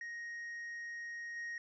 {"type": "tone with level steps", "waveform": "triangle", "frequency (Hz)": 1873, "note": "A#6", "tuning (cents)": 8, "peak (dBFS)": [-40, -38], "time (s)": [0.01, 1.58], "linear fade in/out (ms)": 2, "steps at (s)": 1.36, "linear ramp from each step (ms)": 5, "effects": ["resampled to 16000 Hz"]}